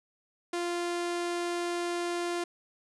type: tone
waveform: sawtooth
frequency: 347.6 Hz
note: F4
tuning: 8 cents flat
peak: -26 dBFS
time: 0.53-2.44 s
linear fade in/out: 5 ms
effects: resampled to 24000 Hz